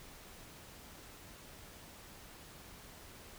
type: silence
effects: pink hiss -54 dBFS RMS until 3.38 s